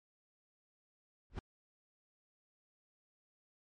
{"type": "noise with exponential growth", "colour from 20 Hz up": "brown", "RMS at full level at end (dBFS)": -31, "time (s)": [1.3, 1.39], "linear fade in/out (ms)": 1, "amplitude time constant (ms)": 18, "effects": ["low-pass 5000 Hz 12 dB/octave", "MP3 48 kbps"]}